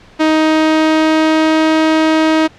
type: tone with pitch glide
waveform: sawtooth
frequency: 313.5 to 316.2 Hz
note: D#4 to D#4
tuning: +13 to +28 cents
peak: -5 dBFS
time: 0.19-2.48 s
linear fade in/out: 20 ms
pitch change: +15 cents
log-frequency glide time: 0.34-1.77 s
effects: pink hiss -42 dBFS RMS until 2.58 s + low-pass 4000 Hz 12 dB/octave